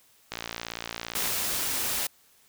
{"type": "click train", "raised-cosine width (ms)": 0.2, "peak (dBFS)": -15, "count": 56, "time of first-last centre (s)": [0.32, 1.275], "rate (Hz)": 57.6}
{"type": "noise", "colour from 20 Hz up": "white", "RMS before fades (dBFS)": -29, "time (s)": [1.15, 2.07], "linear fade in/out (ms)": 5}
{"effects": ["white hiss -61 dBFS RMS until 2.48 s"]}